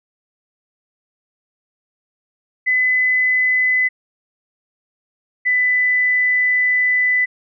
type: tone pair in turn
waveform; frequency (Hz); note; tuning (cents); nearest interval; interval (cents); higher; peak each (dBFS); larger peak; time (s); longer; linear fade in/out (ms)
sine; 2012 / 1996.9; B6 / B6; +32 / +19; unison; 13; first; -13; neither; 2.66-3.89 / 5.45-7.26; second; 20
effects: none